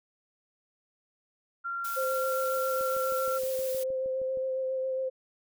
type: tone with pitch glide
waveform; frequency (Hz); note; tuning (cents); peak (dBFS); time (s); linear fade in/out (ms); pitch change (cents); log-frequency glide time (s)
sine; 1380 to 1361.8; F6 to F6; -21 to -44; -31; 1.64-3.39; 20; -23; 1.79-3.23
type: noise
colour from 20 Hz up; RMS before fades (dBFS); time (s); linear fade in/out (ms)
blue; -40; 1.84-3.84; 10
type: tone with vibrato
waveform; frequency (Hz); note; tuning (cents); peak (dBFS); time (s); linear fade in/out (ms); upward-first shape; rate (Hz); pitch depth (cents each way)
sine; 523.3; C5; 0; -28; 1.96-5.1; 20; sine; 7.3; 15
type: click train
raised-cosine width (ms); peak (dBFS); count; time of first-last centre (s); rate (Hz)
2; -36; 11; 2.81-4.373; 6.4
effects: none